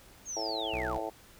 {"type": "linear sweep", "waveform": "sine", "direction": "down", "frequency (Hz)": [6645, 329.6], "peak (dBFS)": -35, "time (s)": [0.25, 1.02], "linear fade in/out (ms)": 50}
{"type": "harmonic tone", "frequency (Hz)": 110, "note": "A2", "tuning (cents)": 0, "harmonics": [3, 4, 5, 6, 7, 8], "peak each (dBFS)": [-41, -40, -41, -39, -40, -41], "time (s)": [0.36, 1.1], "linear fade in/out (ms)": 10}
{"type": "tone", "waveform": "sawtooth", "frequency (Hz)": 62.5, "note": "B1", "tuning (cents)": 21, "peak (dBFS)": -34, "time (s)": [0.73, 0.98], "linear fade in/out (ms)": 5}
{"effects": ["pink hiss -56 dBFS RMS until 1.39 s"]}